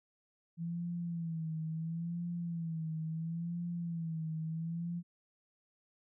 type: tone with vibrato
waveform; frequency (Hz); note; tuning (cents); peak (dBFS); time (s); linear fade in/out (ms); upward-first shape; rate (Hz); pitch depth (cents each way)
sine; 165.7; E3; +9; -35; 0.57-5.03; 50; sine; 0.73; 74
effects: none